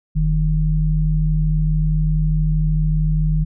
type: tone pair together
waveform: sine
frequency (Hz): 43.62 / 155.56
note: F1 / D#3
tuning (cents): -1 / 0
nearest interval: octave + minor seventh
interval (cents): 2201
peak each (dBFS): -17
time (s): 0.15-3.45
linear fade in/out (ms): 20
effects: none